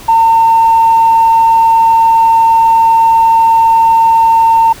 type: tone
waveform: sine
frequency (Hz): 907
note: A#5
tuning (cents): -48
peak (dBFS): -3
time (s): 0.08-4.73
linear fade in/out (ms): 10
effects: tanh soft clip ceiling 0 dBFS + pink hiss -32 dBFS RMS until 4.8 s